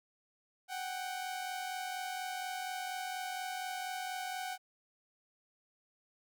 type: tone pair together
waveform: sawtooth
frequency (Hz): 743 / 787.2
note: F#5 / G5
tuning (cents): +7 / +7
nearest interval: minor second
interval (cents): 100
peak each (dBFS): -35 / -40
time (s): 0.68-4.58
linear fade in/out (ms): 50
effects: none